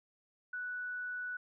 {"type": "tone", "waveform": "sine", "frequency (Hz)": 1480, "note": "F#6", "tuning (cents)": 0, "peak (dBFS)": -37, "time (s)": [0.53, 1.37], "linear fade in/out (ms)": 5, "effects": []}